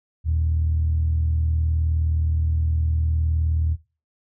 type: tone pair together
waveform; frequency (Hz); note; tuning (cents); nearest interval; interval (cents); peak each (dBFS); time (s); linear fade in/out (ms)
sine; 79.2 / 118.55; D#2 / A#2; +31 / +30; perfect fifth; 699; -18 / -30; 0.24-3.77; 50
effects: noise-tail reverb RT60 0.3 s tail -18 dB re dry + tanh soft clip ceiling -12 dBFS